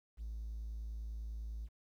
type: tone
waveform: triangle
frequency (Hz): 55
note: A1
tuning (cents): 0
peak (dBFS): -37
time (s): 0.17-1.69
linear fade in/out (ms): 50
effects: tanh soft clip ceiling -36 dBFS + 12-bit